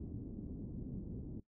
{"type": "low-pass noise", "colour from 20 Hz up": "white", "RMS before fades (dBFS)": -45, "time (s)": [0, 1.4], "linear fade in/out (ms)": 5, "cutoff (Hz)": 280, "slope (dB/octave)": 24, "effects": ["noise-tail reverb RT60 0.1 s tail -17 dB re dry"]}